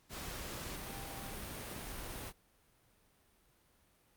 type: tone in noise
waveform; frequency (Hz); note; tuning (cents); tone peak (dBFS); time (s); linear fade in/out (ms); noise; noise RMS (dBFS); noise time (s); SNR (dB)
sine; 789; G5; +11; -51; 0.87-1.37; 50; pink; -44; 0.09-2.33; -10
effects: pink hiss -70 dBFS RMS until 4.16 s + Opus 48 kbps